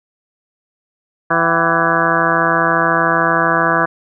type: harmonic tone with a mistuned harmonic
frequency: 166.4 Hz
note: E3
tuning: 17 cents sharp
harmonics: 1 / 2 / 3 / 4 / 5 / 6 / 7 / 8 / 9 / 10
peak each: -24 / -22 / -23 / -20 / -24 / -20 / -18 / -23 / -19 / -20 dBFS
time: 1.3-3.86 s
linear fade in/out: 10 ms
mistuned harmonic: 5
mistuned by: -130 cents
effects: none